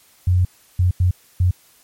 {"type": "tone bursts at uneven times", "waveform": "sine", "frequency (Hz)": 90.5, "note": "F#2", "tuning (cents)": -38, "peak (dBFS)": -12, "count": 4, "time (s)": [[0.27, 0.45], [0.79, 0.91], [1, 1.11], [1.4, 1.51]], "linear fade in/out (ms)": 5, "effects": ["white hiss -53 dBFS RMS until 1.83 s", "MP3 64 kbps"]}